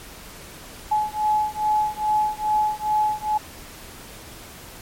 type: beating tone pair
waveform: sine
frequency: 850 / 852.4 Hz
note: G#5 / G#5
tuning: +40 / +45 cents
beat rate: 2.4 Hz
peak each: -22 dBFS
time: 0.91-3.38 s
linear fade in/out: 10 ms
effects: pink hiss -41 dBFS RMS until 4.81 s + MP3 64 kbps